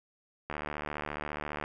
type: click train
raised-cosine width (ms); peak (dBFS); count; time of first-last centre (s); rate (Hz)
0.5; -20; 86; 0.5-1.639; 74.6
effects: none